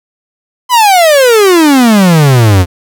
45% pulse exponential sweep, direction down, 1028 to 85.7 Hz, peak -3 dBFS, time 0.69-2.66 s, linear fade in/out 50 ms, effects none

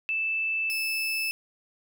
sine / 35% pulse tone pair in turn, 2638 / 2625 Hz, E7 / E7, +1 / -8 cents, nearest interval unison, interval 9 cents, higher first, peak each -25 dBFS, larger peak neither, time 0.09-0.7 / 0.7-1.31 s, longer neither, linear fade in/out 0 ms, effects none

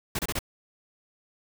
pink noise bursts, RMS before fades -29 dBFS, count 4, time 0.15-0.391 s, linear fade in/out 5 ms, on 40 ms, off 27 ms, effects none

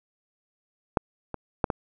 clicks, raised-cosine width 1 ms, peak -6 / -18 / -7 / -11 dBFS, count 4, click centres 0.972 / 1.343 / 1.642 / 1.702 s, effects none

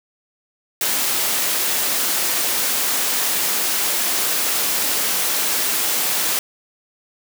white high-pass noise, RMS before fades -20 dBFS, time 0.81-6.39 s, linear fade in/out 2 ms, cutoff 210 Hz, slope 12 dB/octave, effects none

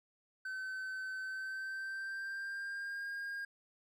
triangle tone with pitch glide, 1529 to 1618 Hz, G6 to G#6, -44 to -46 cents, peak -37 dBFS, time 0.45-3.45 s, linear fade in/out 5 ms, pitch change +98 cents, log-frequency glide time 1.19-3.08 s, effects none

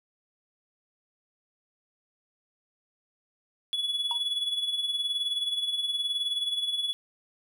triangle tone with tremolo, 3399 Hz, G#7, 39 cents sharp, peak -23 dBFS, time 3.73-6.93 s, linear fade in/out 0 ms, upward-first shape sine, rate 19 Hz, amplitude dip 60%
triangle tone with exponential decay, 945 Hz, A#5, 23 cents sharp, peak -27 dBFS, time 4.11-4.22 s, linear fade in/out 1 ms, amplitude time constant 22 ms
effects none

